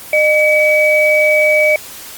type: tone pair together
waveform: sine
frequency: 610 / 2279 Hz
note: D#5 / C#7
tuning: -34 / +47 cents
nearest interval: octave + major seventh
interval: 2281 cents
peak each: -11 dBFS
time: 0.13-1.76 s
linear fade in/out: 2 ms
effects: white hiss -32 dBFS RMS until 2.17 s + Opus 24 kbps